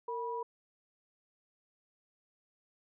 sine tone pair together, 460 / 974.7 Hz, A#4 / B5, -23 / -23 cents, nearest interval octave + minor second, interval 1300 cents, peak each -38 / -37 dBFS, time 0.08-0.43 s, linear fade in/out 5 ms, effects none

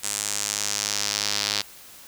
sawtooth tone with band-pass filter sweep, 103.1 Hz, G#2, 12 cents flat, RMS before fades -27 dBFS, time 0.03-1.62 s, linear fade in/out 10 ms, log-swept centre 8100 to 4600 Hz, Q 2.2, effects white hiss -46 dBFS RMS until 2.07 s

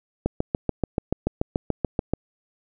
click train, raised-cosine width 2 ms, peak -8 dBFS, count 14, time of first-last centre 0.26-2.136 s, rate 6.93 Hz, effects none

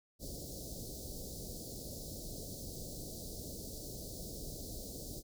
pink band-stop noise, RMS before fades -45 dBFS, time 0.19-5.23 s, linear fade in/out 50 ms, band 640 to 4200 Hz, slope 48 dB/octave, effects none

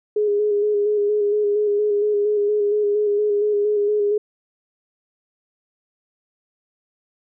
sine tone with vibrato, 415.3 Hz, G#4, in tune, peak -16 dBFS, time 0.16-4.18 s, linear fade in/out 5 ms, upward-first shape square, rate 4.3 Hz, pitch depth 24 cents each way, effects none

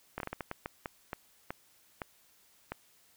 slowing click train, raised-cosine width 0.5 ms, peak -21 dBFS, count 13, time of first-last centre 0.18-2.72 s, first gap 22 ms, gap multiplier 1.37, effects white hiss -65 dBFS RMS until 3.16 s

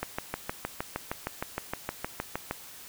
click train, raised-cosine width 0.5 ms, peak -15 dBFS, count 17, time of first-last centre 0.03-2.511 s, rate 6.45 Hz, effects white hiss -47 dBFS RMS until 2.88 s

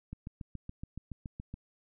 click train, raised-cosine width 5 ms, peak -28 dBFS, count 11, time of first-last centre 0.13-1.54 s, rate 7.09 Hz, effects none

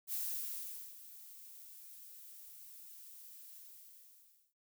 violet noise with ADSR envelope, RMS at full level -38 dBFS, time 0.07-4.54 s, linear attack 59 ms, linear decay 810 ms, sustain -16 dB, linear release 990 ms, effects none

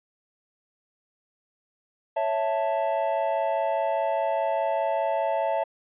triangle chord, A major, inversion first, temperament equal, 554.4 / 659.3 / 880 Hz, C#5 / E5 / A5, 0 / 0 / 0 cents, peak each -27 / -24 / -26 dBFS, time 2.16-5.64 s, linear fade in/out 10 ms, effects resampled to 8000 Hz

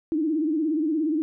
sine tone with vibrato, 311.1 Hz, D#4, in tune, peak -21 dBFS, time 0.12-1.22 s, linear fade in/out 0 ms, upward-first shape sine, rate 17 Hz, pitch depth 110 cents each way, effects none

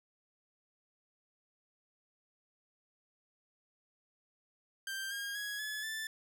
sawtooth tone with pitch steps, 1576 / 1620.3 / 1665.9 / 1712.7 / 1760.8 Hz, G6 / G#6 / G#6 / A6 / A6, +9 / -43 / +5 / -47 / +1 cents, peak -34 dBFS, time 4.87-6.07 s, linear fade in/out 2 ms, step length 240 ms, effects none

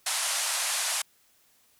white band-pass noise, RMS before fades -29 dBFS, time 0.06-1.02 s, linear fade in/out 5 ms, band 610 to 11000 Hz, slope 48 dB/octave, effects white hiss -64 dBFS RMS until 1.79 s

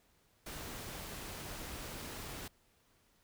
pink noise, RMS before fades -45 dBFS, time 0.46-2.48 s, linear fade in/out 5 ms, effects pink hiss -71 dBFS RMS until 3.23 s

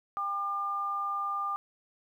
sine tone pair together, 796.9 / 1200 Hz, G5 / D6, +28 / +37 cents, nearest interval perfect fifth, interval 709 cents, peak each -38 / -30 dBFS, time 0.17-1.56 s, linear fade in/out 0 ms, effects 11-bit

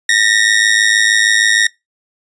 sawtooth ring-modulated tone, 1864.7 Hz, A#6, in tune, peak -3 dBFS, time 0.09-1.67 s, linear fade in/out 2 ms, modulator 53.2 Hz, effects noise-tail reverb RT60 0.2 s tail -24 dB re dry + resampled to 22050 Hz

